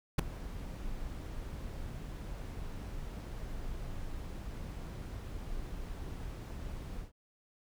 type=noise with ADSR envelope; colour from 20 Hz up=brown; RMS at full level=-17 dBFS; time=0.18-7.12 s; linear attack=13 ms; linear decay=3 ms; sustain=-24 dB; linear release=130 ms; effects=none